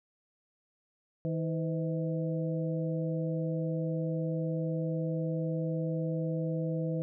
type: harmonic tone with a mistuned harmonic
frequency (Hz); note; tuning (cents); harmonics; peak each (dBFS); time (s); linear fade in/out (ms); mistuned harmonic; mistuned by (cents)
160; D#3; +49; 1 / 2 / 3 / 4; -31 / -38 / -36 / -43; 1.25-7.02; 0; 3; +84
effects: none